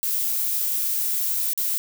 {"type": "noise with dropouts", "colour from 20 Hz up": "violet", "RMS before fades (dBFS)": -24, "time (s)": [0.03, 1.78], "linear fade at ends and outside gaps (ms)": 0, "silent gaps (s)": [1.534, 1.576], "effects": []}